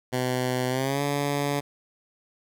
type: tone with pitch glide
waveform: 10% pulse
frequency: 126.7 to 143.04 Hz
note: B2 to D3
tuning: +45 to -45 cents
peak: -16 dBFS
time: 0.12-1.61 s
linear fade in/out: 20 ms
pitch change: +210 cents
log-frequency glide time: 0.69-1.02 s
effects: none